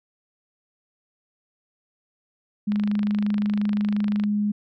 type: tone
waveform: sine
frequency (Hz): 207.4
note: G#3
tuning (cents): -2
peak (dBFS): -20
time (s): 2.67-4.52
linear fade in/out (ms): 10
type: click train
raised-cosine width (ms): 0.3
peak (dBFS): -20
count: 40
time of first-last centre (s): 2.72-4.238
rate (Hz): 25.7
effects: none